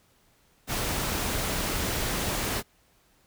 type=noise; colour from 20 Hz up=pink; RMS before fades=-29 dBFS; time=0.67-2.63 s; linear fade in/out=50 ms; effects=pink hiss -64 dBFS RMS until 3.26 s